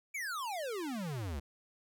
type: exponential sweep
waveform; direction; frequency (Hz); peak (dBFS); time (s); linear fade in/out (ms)
square; down; 2367 to 65; -37; 0.14-1.4; 10
effects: none